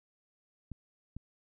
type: clicks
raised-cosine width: 5 ms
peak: -29 dBFS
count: 2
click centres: 0.717 / 1.166 s
effects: none